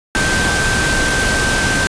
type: tone in noise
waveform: sine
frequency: 1558 Hz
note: G6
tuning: 11 cents flat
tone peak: -17 dBFS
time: 0.15-1.87 s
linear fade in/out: 0 ms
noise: pink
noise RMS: -17 dBFS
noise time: 0.15-1.87 s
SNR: -3 dB
effects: resampled to 22050 Hz